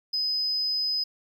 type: tone with amplitude modulation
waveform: triangle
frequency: 5030 Hz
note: D#8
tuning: 18 cents sharp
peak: -20 dBFS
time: 0.13-1.04 s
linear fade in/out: 10 ms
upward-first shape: sine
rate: 141 Hz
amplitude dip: 25%
effects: tanh soft clip ceiling -22 dBFS